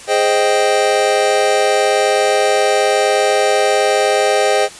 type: chord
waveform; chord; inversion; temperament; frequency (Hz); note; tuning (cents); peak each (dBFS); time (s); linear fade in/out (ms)
square; Ab major seventh; none; equal; 415.3 / 523.3 / 622.3 / 784; Ab4 / C5 / Eb5 / G5; 0 / 0 / 0 / 0; -18; 0.07-4.69; 50
effects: white hiss -35 dBFS RMS until 4.79 s + resampled to 22050 Hz